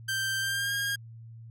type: tone with pitch glide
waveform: sawtooth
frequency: 1567 to 1622.3 Hz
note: G6 to G#6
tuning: -1 to -41 cents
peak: -24 dBFS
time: 0.08-0.96 s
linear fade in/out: 10 ms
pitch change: +60 cents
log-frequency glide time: 0.4-0.73 s
effects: added 114 Hz sine -43 dBFS peak until 1.5 s + MP3 64 kbps